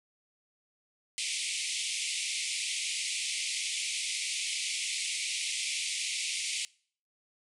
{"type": "band-pass noise", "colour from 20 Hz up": "pink", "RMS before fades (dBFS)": -34, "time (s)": [1.18, 6.65], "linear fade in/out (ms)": 0, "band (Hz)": [2100, 10000], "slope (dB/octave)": 96, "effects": ["noise-tail reverb RT60 0.5 s tail -24 dB re dry"]}